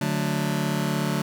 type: chord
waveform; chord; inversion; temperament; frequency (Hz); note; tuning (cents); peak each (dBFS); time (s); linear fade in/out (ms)
sawtooth; D major; none; just; 146.83 / 183.54 / 220.2; D3 / F#3 / A3; 0 / -14 / +2; -22 / -24 / -24; 0.01-1.22; 5
effects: none